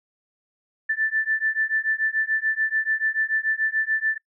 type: beating tone pair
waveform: sine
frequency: 1760 / 1766.9 Hz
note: A6 / A6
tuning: 0 / +7 cents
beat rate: 6.9 Hz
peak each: -24 dBFS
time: 0.89-4.18 s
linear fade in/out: 10 ms
effects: noise-tail reverb RT60 0.1 s tail -25 dB re dry